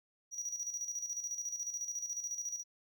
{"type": "tone with tremolo", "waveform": "triangle", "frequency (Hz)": 5790, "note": "F#8", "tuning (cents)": -38, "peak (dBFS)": -34, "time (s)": [0.31, 2.64], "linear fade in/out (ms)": 50, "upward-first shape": "square", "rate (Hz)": 14, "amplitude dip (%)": 60, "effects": []}